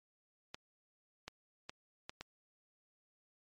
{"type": "clicks", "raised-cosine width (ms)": 0.2, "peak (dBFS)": -26, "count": 5, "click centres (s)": [0.545, 1.28, 1.695, 2.095, 2.21], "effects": ["MP3 64 kbps"]}